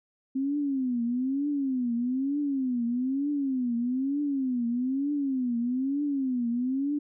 sine tone with vibrato, 261.6 Hz, C4, in tune, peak -25 dBFS, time 0.35-6.99 s, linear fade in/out 10 ms, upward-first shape triangle, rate 1.1 Hz, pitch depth 210 cents each way, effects none

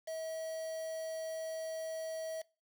triangle tone with quantisation, 643 Hz, E5, 43 cents flat, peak -36 dBFS, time 0.07-2.42 s, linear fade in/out 10 ms, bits 8, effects noise-tail reverb RT60 0.3 s tail -22 dB re dry

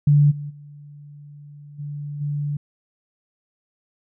sine tone with level steps, 145.7 Hz, D3, 13 cents flat, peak -11 / -28 / -39 / -28 / -22 dBFS, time 0.07-2.57 s, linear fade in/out 5 ms, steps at 0.3 / 0.49 / 1.78 / 2.2 s, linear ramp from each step 20 ms, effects none

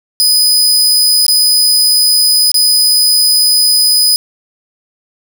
sawtooth tone with dropouts, 4991 Hz, D#8, 5 cents sharp, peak -4 dBFS, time 0.2-4.16 s, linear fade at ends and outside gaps 0 ms, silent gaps 1.265-1.282 / 2.516-2.543 s, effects none

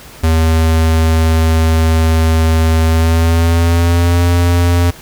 square tone with pitch glide, 80.7 to 86.99 Hz, E2 to F2, -36 to -6 cents, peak -9 dBFS, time 0.23-4.91 s, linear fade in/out 10 ms, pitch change +130 cents, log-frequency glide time 2.85-4.23 s, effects pink hiss -36 dBFS RMS until 5.01 s

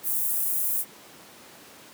white high-pass noise, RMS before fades -26 dBFS, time 0.03-0.85 s, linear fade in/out 50 ms, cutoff 9900 Hz, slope 24 dB/octave, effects pink hiss -48 dBFS RMS until 1.93 s + high-pass 200 Hz 12 dB/octave

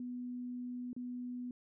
sine tone with dropouts, 246.9 Hz, B3, in tune, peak -39 dBFS, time 0-1.51 s, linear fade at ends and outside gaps 2 ms, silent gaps 0.931-0.964 s, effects none

